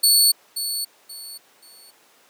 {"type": "tone with echo", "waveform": "20% pulse", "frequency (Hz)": 4435, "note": "C#8", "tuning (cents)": 0, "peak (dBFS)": -7, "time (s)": [0.03, 0.32], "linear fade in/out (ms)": 10, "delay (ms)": 530, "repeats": 3, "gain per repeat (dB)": -11, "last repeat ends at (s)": 1.91, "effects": ["pink hiss -55 dBFS RMS until 2.29 s", "high-pass 400 Hz 12 dB/octave"]}